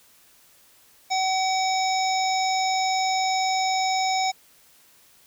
harmonic tone, 758 Hz, F#5, 42 cents sharp, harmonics 1 / 3 / 5 / 7 / 9, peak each -22 / -30 / -33 / -30 / -34 dBFS, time 1.1-4.32 s, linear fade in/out 20 ms, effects white hiss -56 dBFS RMS until 5.26 s

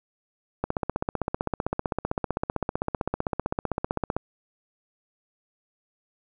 click train, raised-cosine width 1 ms, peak -11 dBFS, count 56, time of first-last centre 0.64-4.166 s, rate 15.6 Hz, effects none

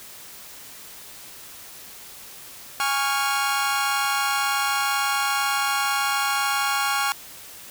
sawtooth chord, Db major, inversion second, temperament equal with one note detuned, 822 / 1108.7 / 1396.9 Hz, Ab5 / Db6 / F6, -18 / 0 / 0 cents, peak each -22 dBFS, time 2.8-7.12 s, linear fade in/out 0 ms, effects white hiss -42 dBFS RMS until 7.7 s

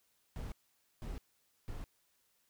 brown noise bursts, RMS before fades -42 dBFS, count 3, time 0.36-1.84 s, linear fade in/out 0 ms, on 160 ms, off 500 ms, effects white hiss -75 dBFS RMS until 2.49 s

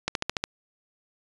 click train, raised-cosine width 0.2 ms, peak -8 dBFS, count 6, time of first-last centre 0.08-0.44 s, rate 13.9 Hz, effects resampled to 22050 Hz

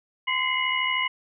sine tone cluster, 1024 / 2054 / 2127 / 2921 Hz, C6 / C7 / C7 / F#7, -38 / -33 / +28 / -23 cents, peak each -28 dBFS, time 0.27-1.08 s, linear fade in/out 10 ms, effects none

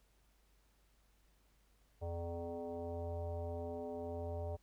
sine tone with frequency modulation, 254.6 Hz, C4, 47 cents flat, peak -39 dBFS, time 2.01-4.57 s, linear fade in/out 20 ms, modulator 170 Hz, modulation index 2.7, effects added 50 Hz sine -70 dBFS peak until 4.62 s + pink hiss -75 dBFS RMS until 4.62 s

